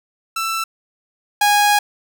sawtooth tone pair in turn, 1331 / 825.2 Hz, E6 / G#5, +16 / -11 cents, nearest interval minor sixth, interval 827 cents, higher first, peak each -16 / -8 dBFS, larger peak second, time 0.36-0.64 / 1.41-1.79 s, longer second, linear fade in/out 5 ms, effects none

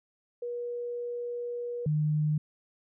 sine tone pair in turn, 481.2 / 151.84 Hz, B4 / D#3, -45 / -42 cents, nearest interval octave + minor sixth, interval 1997 cents, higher first, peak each -32 / -24 dBFS, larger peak second, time 0.42-1.86 / 1.86-2.38 s, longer first, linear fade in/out 5 ms, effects none

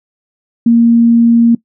sine tone, 233.1 Hz, A#3, in tune, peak -4 dBFS, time 0.66-1.55 s, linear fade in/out 5 ms, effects noise-tail reverb RT60 0.1 s tail -20 dB re dry

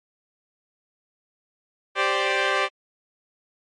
10% pulse chord, G suspended fourth, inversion none, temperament equal, 392 / 523.3 / 587.3 Hz, G4 / C5 / D5, 0 / 0 / 0 cents, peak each -16 dBFS, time 1.95-2.69 s, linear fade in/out 50 ms, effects low-pass 4000 Hz 12 dB/octave + MP3 48 kbps

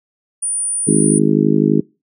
sine tone, 9397 Hz, D9, in tune, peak -17 dBFS, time 0.42-1.19 s, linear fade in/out 10 ms
harmonic tone, 51.91 Hz, G#1, in tune, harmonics 3 / 4 / 5 / 6 / 7 / 8, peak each -18 / -16 / -17 / -17 / -21 / -20 dBFS, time 0.87-1.81 s, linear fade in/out 10 ms
effects noise-tail reverb RT60 0.3 s tail -25 dB re dry

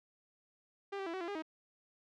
sawtooth tone with pitch steps, 397.5 / 388.3 / 333.4 / 377 / 340.6 / 405.6 / 316.4 Hz, G4 / G4 / E4 / F#4 / F4 / G#4 / D#4, +24 / -16 / +20 / +32 / -43 / -41 / +29 cents, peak -34 dBFS, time 0.92-1.424 s, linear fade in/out 10 ms, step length 72 ms, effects low-pass 3000 Hz 12 dB/octave

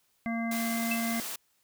harmonic tone, 229.6 Hz, A#3, 26 cents flat, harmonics 1 / 3 / 5 / 7 / 9, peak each -30 / -37 / -44 / -46 / -38 dBFS, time 0.26-1.2 s, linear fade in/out 0 ms
white high-pass noise, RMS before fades -37 dBFS, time 0.51-1.36 s, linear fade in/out 5 ms, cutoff 240 Hz, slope 12 dB/octave
sine tone with exponential decay, 2637 Hz, E7, in tune, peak -26 dBFS, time 0.91-1.04 s, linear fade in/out 5 ms, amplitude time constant 28 ms
effects white hiss -71 dBFS RMS until 1.63 s

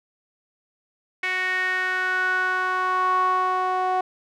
sawtooth tone with band-pass filter sweep, 370 Hz, F#4, in tune, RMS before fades -23 dBFS, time 1.23-4.01 s, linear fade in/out 5 ms, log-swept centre 2100 to 850 Hz, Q 5.6, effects none

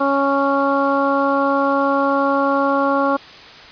harmonic tone, 277.2 Hz, C#4, in tune, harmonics 1 / 2 / 3 / 4 / 5, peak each -20 / -19 / -23 / -20 / -24 dBFS, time 0-3.17 s, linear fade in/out 10 ms, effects white hiss -39 dBFS RMS until 3.71 s + resampled to 11025 Hz

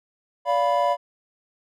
triangle chord, B diminished, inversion first, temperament equal with one note detuned, 576.9 / 698.5 / 987.8 Hz, D5 / F5 / B5, -31 / 0 / 0 cents, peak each -21 dBFS, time 0.45-0.97 s, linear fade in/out 50 ms, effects none

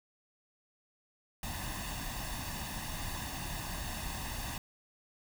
pink noise with comb filter, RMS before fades -39 dBFS, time 1.43-4.58 s, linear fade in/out 2 ms, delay 1.1 ms, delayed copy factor +0.7, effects none

